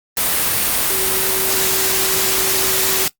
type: tone in noise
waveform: sine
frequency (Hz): 380.6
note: F#4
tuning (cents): +49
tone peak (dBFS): -25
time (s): 0.9-3.06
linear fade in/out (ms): 2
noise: white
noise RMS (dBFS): -17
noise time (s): 0.17-3.08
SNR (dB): -11
effects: noise-tail reverb RT60 0.1 s tail -19 dB re dry + Opus 32 kbps